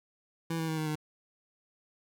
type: tone with pitch steps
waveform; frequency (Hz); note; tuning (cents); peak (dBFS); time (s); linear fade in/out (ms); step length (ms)
25% pulse; 164.81 / 161.79 / 158.83 / 155.92 / 153.06; E3 / E3 / D#3 / D#3 / D#3; 0 / -32 / +36 / +4 / -28; -27; 0.5-0.955; 5; 91
effects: none